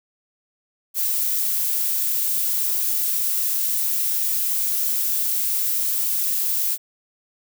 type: noise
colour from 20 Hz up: violet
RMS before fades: -22 dBFS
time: 0.94-6.78 s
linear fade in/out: 50 ms
effects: none